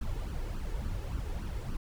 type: noise with flanger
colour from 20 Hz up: brown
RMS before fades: -35 dBFS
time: 0.01-1.77 s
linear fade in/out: 5 ms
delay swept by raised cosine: 0.66 to 2.36 ms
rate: 3.5 Hz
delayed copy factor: +0.65
effects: none